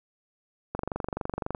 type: click train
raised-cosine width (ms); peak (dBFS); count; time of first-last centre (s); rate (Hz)
1; -16; 20; 0.75-1.548; 23.8
effects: none